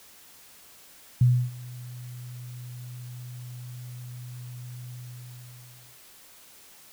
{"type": "tone with ADSR envelope", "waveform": "sine", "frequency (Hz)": 123.47, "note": "B2", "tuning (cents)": 0, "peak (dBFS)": -14, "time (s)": [1.21, 6], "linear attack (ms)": 4, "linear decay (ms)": 290, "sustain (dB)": -23, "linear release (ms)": 1100, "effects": ["white hiss -52 dBFS RMS until 6.92 s"]}